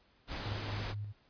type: noise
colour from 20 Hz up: pink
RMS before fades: -40 dBFS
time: 0.27-0.95 s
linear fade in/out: 50 ms
type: tone with tremolo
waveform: sine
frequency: 103.5 Hz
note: G#2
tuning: 5 cents flat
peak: -36 dBFS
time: 0.45-1.13 s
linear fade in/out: 20 ms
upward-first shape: square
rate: 4.2 Hz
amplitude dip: 40%
effects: pink hiss -68 dBFS RMS until 1.29 s + resampled to 11025 Hz